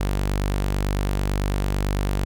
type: tone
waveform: sawtooth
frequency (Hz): 49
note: G1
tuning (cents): 0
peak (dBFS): -17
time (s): 0-2.25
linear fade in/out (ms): 10
effects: none